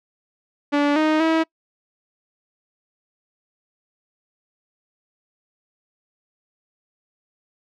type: tone with pitch steps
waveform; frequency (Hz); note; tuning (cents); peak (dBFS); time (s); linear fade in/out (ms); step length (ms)
sawtooth; 289.1 / 310.4 / 322.9; D4 / D#4 / E4; -27 / -4 / -36; -12; 0.72-1.44; 20; 240
effects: noise-tail reverb RT60 0.1 s tail -26 dB re dry + low-pass 3000 Hz 12 dB/octave